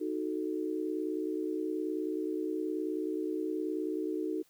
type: chord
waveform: sine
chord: D# diminished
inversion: none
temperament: equal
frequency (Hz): 311.1 / 370 / 440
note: D#4 / F#4 / A4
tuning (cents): 0 / 0 / 0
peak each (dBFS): -34 / -36 / -38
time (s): 0-4.43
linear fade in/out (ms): 20
effects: white hiss -67 dBFS RMS until 4.49 s